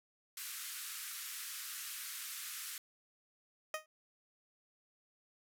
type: band-pass noise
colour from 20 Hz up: white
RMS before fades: -45 dBFS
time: 0.37-2.78 s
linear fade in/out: 2 ms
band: 1200 to 15000 Hz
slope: 48 dB/octave
type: tone with exponential decay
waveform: 15% pulse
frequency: 622.3 Hz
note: D#5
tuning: in tune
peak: -27 dBFS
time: 3.74-3.86 s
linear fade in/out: 2 ms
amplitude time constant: 26 ms
effects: none